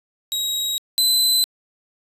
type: tone pair in turn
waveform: sawtooth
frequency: 3819 / 4034 Hz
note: A#7 / B7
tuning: +41 / +36 cents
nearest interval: minor second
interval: 95 cents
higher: second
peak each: -18 / -12 dBFS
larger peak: second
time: 0.32-0.78 / 0.98-1.44 s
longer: neither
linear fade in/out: 0 ms
effects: resampled to 32000 Hz